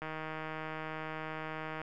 click train, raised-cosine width 0.5 ms, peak -25 dBFS, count 283, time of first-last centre 0.02-1.816 s, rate 157 Hz, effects none

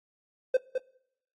triangle tone with echo, 515 Hz, C5, 28 cents flat, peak -17 dBFS, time 0.54-0.57 s, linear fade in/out 5 ms, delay 210 ms, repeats 1, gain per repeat -6 dB, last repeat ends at 0.78 s, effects noise-tail reverb RT60 0.7 s tail -22 dB re dry + AAC 32 kbps

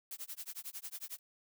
blue noise with tremolo, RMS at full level -42 dBFS, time 0.11-1.19 s, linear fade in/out 2 ms, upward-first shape sine, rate 11 Hz, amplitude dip 100%, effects none

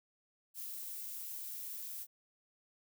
violet noise, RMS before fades -44 dBFS, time 0.54-2.07 s, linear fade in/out 50 ms, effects none

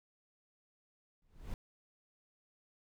brown noise with exponential growth, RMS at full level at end -36 dBFS, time 1.22-1.54 s, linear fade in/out 1 ms, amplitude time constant 68 ms, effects none

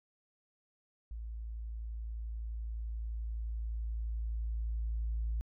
sine tone with level ramp, 55.8 Hz, A1, 25 cents sharp, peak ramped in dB -39 to -30 dBFS, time 1.11-5.41 s, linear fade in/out 0 ms, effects tanh soft clip ceiling -28 dBFS

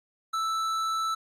sine tone with tanh clipping, 1319 Hz, E6, 1 cent sharp, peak -28 dBFS, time 0.33-1.15 s, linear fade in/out 10 ms, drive 13 dB, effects AAC 64 kbps

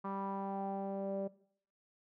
sawtooth tone with low-pass filter sweep, 196 Hz, G3, in tune, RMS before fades -39 dBFS, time 0.04-1.28 s, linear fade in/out 10 ms, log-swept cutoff 1100 to 560 Hz, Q 5.7, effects noise-tail reverb RT60 0.6 s tail -19 dB re dry

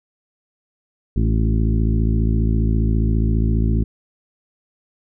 harmonic tone with a mistuned harmonic, 54.8 Hz, A1, 6 cents flat, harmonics 1 / 2 / 3 / 4 / 5 / 6 / 7, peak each -17 / -20 / -26 / -24 / -30 / -31 / -34 dBFS, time 1.16-3.84 s, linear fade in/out 5 ms, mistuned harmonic 5, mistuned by +28 cents, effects none

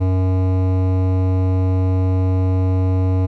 sine tone with hard clipping, 93 Hz, F#2, 9 cents sharp, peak -16 dBFS, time 0-3.27 s, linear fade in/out 20 ms, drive 15 dB, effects none

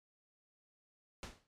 pink noise with exponential decay, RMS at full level -42 dBFS, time 1.23-1.47 s, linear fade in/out 0 ms, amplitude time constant 51 ms, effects low-pass 7000 Hz 12 dB/octave + MP3 96 kbps

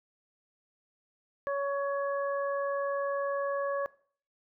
harmonic tone, 560 Hz, C#5, 18 cents sharp, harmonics 1 / 2 / 3, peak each -30 / -35 / -39 dBFS, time 1.47-3.86 s, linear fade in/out 0 ms, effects noise-tail reverb RT60 0.5 s tail -20 dB re dry

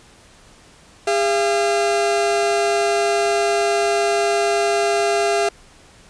40% pulse tone pair together, 405.9 / 682.6 Hz, G#4 / F5, -40 / -40 cents, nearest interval major sixth, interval 900 cents, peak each -18 / -18 dBFS, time 1.07-5.49 s, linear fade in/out 5 ms, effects pink hiss -48 dBFS RMS until 6.09 s + resampled to 22050 Hz

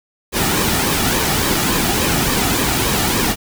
pink noise with flanger, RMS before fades -17 dBFS, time 0.32-3.36 s, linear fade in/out 50 ms, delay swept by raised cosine 1.4 to 1.95 ms, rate 3.5 Hz, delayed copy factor -0.5, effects none

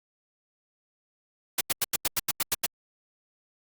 white noise bursts, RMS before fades -25 dBFS, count 10, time 1.58-2.663 s, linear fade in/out 5 ms, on 30 ms, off 87 ms, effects Opus 48 kbps

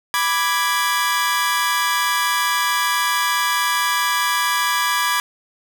sawtooth chord, G# diminished, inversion first, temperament equal, 987.8 / 1174.7 / 1661.2 Hz, B5 / D6 / G#6, 0 / 0 / 0 cents, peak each -18 dBFS, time 0.14-5.2 s, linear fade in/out 0 ms, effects none

